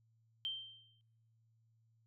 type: tone with exponential decay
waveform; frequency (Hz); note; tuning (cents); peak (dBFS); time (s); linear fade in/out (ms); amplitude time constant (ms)
sine; 3136; G7; 0; -35; 0.45-1.01; 0; 120
effects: noise-tail reverb RT60 0.9 s tail -26 dB re dry + added 113 Hz sine -70 dBFS peak until 2.06 s